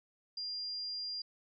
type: tone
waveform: sine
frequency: 4800 Hz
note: D8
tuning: 37 cents sharp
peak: -37 dBFS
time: 0.37-1.22 s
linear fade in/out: 5 ms
effects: none